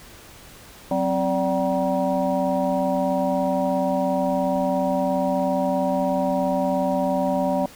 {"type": "tone cluster", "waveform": "sine", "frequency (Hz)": [185.4, 262.4, 581, 762, 954], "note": ["F#3", "C4", "D5", "G5", "A#5"], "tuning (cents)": [4, 5, -19, -49, 40], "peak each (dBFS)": [-27, -25, -23, -27, -30], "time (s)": [0.91, 7.66], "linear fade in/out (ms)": 2, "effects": ["pink hiss -45 dBFS RMS until 7.75 s"]}